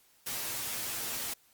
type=noise with comb filter; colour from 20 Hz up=white; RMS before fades=-36 dBFS; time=0.26-1.34 s; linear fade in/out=10 ms; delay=8.6 ms; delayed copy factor=+0.6; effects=white hiss -65 dBFS RMS until 1.53 s + Opus 48 kbps